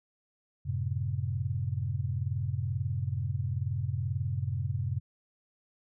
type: chord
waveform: sine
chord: F# diminished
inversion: none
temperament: just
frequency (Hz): 92.5 / 111 / 133.2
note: F#2 / A2 / C3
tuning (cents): 0 / +16 / +31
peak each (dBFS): -33 / -34 / -33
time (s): 0.65-5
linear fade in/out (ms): 20
effects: none